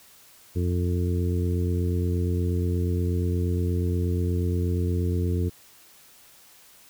harmonic tone, 88.4 Hz, F2, 22 cents sharp, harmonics 1 / 2 / 3 / 4 / 5, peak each -23 / -31 / -33 / -33 / -35 dBFS, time 0.55-5.5 s, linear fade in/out 20 ms, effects white hiss -53 dBFS RMS until 6.89 s

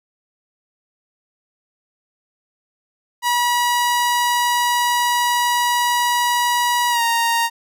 sawtooth tone with pitch glide, 967 to 929.8 Hz, B5 to A#5, -37 to -5 cents, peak -12 dBFS, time 3.22-7.5 s, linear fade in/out 50 ms, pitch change -68 cents, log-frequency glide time 6.9-7.02 s, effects none

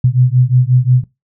sine beating tone pair, 123.47 / 129.07 Hz, B2 / C3, 0 / -23 cents, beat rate 5.6 Hz, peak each -11 dBFS, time 0.04-1.04 s, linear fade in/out 5 ms, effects noise-tail reverb RT60 0.2 s tail -19 dB re dry

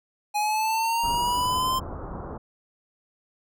square linear sweep, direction up, 830.6 to 1046.5 Hz, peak -23 dBFS, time 0.34-1.8 s, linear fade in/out 20 ms
pink low-pass noise, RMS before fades -35 dBFS, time 1.03-2.38 s, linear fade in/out 10 ms, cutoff 1300 Hz, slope 48 dB/octave
effects none

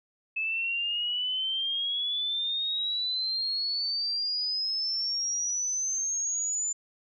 sine exponential sweep, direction up, 2600 to 7110 Hz, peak -27 dBFS, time 0.36-6.73 s, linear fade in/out 10 ms, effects none

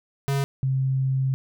square / sine tone pair in turn, 138.59 / 132.86 Hz, C#3 / C3, 0 / +27 cents, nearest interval minor second, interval 73 cents, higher first, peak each -22 / -20 dBFS, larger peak second, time 0.28-0.44 / 0.63-1.34 s, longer second, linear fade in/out 0 ms, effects none

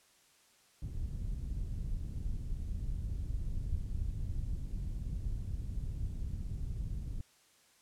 pink low-pass noise, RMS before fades -37 dBFS, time 0.82-7.21 s, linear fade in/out 2 ms, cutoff 100 Hz, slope 12 dB/octave, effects white hiss -66 dBFS RMS until 7.81 s + low-pass 10000 Hz 12 dB/octave

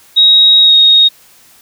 sine tone with pitch glide, 3791 to 3741 Hz, A#7 to A#7, +28 to +5 cents, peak -3 dBFS, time 0.16-1.09 s, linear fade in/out 20 ms, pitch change -23 cents, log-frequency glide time 0.61-0.74 s, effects white hiss -44 dBFS RMS until 1.61 s

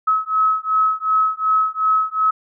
sine beating tone pair, 1284 / 1286.7 Hz, E6 / E6, -46 / -42 cents, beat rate 2.7 Hz, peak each -18 dBFS, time 0.07-2.31 s, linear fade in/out 10 ms, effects none

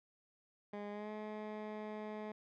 15% pulse tone with pitch glide, 205.6 to 213.2 Hz, G#3 to G#3, -17 to +46 cents, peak -36 dBFS, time 0.73-2.32 s, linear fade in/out 5 ms, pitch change +63 cents, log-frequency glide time 0.91-1.1 s, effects low-pass 2000 Hz 12 dB/octave

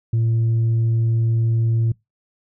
sine tone, 114.2 Hz, A#2, 35 cents flat, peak -13 dBFS, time 0.13-1.92 s, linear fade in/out 5 ms, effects noise-tail reverb RT60 0.2 s tail -26 dB re dry + tanh soft clip ceiling -14 dBFS

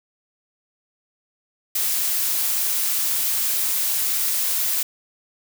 blue noise, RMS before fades -22 dBFS, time 1.75-4.83 s, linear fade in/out 5 ms, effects none

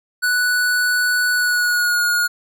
square tone with pitch glide, 1480 to 1437.9 Hz, F#6 to F#6, 0 to -50 cents, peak -16 dBFS, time 0.22-2.28 s, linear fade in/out 20 ms, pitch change -50 cents, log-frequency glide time 1.32-2.01 s, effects none

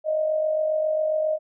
sine tone with amplitude modulation, 622 Hz, D#5, 1 cent flat, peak -18 dBFS, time 0.04-1.39 s, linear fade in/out 50 ms, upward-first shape sine, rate 47.4 Hz, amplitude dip 50%, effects none

